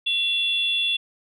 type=tone pair together; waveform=sine; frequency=2731 / 3438 Hz; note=F7 / A7; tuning=-39 / -41 cents; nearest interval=major third; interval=398 cents; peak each=-24 / -21 dBFS; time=0.06-0.97 s; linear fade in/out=10 ms; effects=tanh soft clip ceiling -13 dBFS